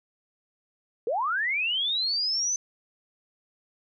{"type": "linear sweep", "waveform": "sine", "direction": "up", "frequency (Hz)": [419.4, 6170], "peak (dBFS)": -24, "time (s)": [1.07, 2.56], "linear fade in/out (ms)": 2, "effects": []}